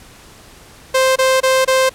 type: tone bursts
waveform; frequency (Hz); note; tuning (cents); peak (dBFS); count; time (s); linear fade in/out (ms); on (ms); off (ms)
sawtooth; 523.3; C5; 0; -7; 4; 0.94-1.895; 10; 220; 25
effects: pink hiss -42 dBFS RMS until 1.94 s + low-pass 12000 Hz 12 dB/octave